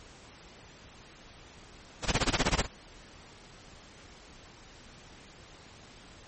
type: noise with tremolo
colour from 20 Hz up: pink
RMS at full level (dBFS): -24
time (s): 2.02-2.67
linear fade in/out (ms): 50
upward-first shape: sine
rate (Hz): 16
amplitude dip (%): 95
effects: pink hiss -52 dBFS RMS until 6.27 s + MP3 32 kbps